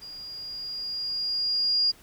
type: tone with level ramp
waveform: sine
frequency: 4837 Hz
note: D#8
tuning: 50 cents flat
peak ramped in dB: -39 to -19 dBFS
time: 0.01-1.92 s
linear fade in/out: 20 ms
effects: pink hiss -54 dBFS RMS until 2.02 s